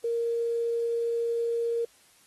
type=tone with quantisation; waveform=sine; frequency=466.2 Hz; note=A#4; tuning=in tune; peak=-25 dBFS; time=0.04-1.85 s; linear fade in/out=5 ms; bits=9; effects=white hiss -60 dBFS RMS until 2.26 s + AAC 32 kbps